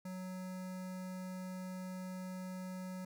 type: tone with notch filter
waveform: square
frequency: 185 Hz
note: F#3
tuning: in tune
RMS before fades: -44 dBFS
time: 0.05-3.05 s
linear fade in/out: 5 ms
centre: 3200 Hz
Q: 1.5
effects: none